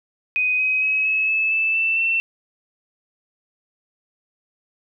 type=tone with pitch steps; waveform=sine; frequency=2501 / 2527 / 2554 / 2580 / 2607 / 2634 / 2662 / 2690 Hz; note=D#7 / D#7 / D#7 / E7 / E7 / E7 / E7 / E7; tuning=+8 / +26 / +45 / -38 / -20 / -2 / +16 / +34 cents; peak=-17 dBFS; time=0.36-2.2 s; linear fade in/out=0 ms; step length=230 ms; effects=none